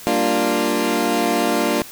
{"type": "chord", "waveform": "20% pulse", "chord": "G minor seventh", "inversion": "none", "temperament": "equal", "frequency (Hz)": [196, 233.1, 293.7, 349.2], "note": ["G3", "Bb3", "D4", "F4"], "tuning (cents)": [0, 0, 0, 0], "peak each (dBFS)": [-22, -17, -17, -17], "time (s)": [0.07, 1.82], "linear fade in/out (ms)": 0, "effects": ["white hiss -38 dBFS RMS until 1.91 s"]}